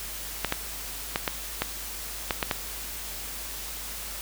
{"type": "clicks", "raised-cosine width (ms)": 0.3, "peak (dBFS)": -8, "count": 8, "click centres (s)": [0.447, 0.524, 1.159, 1.278, 1.62, 2.308, 2.428, 2.512], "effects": ["added 50 Hz sine -43 dBFS peak until 4.21 s", "white hiss -37 dBFS RMS until 4.21 s"]}